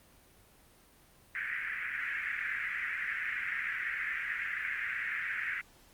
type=band-pass noise; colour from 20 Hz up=pink; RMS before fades=-36 dBFS; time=1.35-5.61 s; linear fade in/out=2 ms; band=1600 to 2200 Hz; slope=48 dB/octave; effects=pink hiss -61 dBFS RMS until 5.93 s + Opus 32 kbps